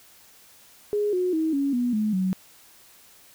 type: tone with pitch steps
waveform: sine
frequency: 415.3 / 363.6 / 318.4 / 278.8 / 244.1 / 213.7 / 187.14 Hz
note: G#4 / F#4 / D#4 / C#4 / B3 / G#3 / F#3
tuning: 0 / -30 / +40 / +10 / -20 / +50 / +20 cents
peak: -21 dBFS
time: 0.93-2.33 s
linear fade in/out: 0 ms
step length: 200 ms
effects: white hiss -53 dBFS RMS until 3.34 s